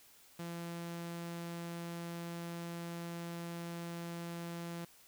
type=tone; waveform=sawtooth; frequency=170.2 Hz; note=F3; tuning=44 cents flat; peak=-37 dBFS; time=0.39-4.85 s; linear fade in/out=5 ms; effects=white hiss -62 dBFS RMS until 5.07 s